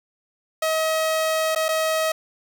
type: tone with dropouts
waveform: sawtooth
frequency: 636 Hz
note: D#5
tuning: 38 cents sharp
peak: -16 dBFS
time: 0.62-2.12 s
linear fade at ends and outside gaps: 5 ms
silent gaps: 1.55-1.559 / 1.684-1.688 s
effects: none